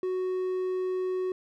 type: tone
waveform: triangle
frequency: 370 Hz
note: F#4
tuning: in tune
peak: -25 dBFS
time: 0.03-1.32 s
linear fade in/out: 2 ms
effects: none